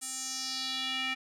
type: tone with band-pass filter sweep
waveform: square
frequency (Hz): 261.6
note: C4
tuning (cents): 0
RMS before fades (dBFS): -35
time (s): 0.01-1.15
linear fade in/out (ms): 20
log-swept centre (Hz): 8600 to 2400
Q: 3.2
effects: none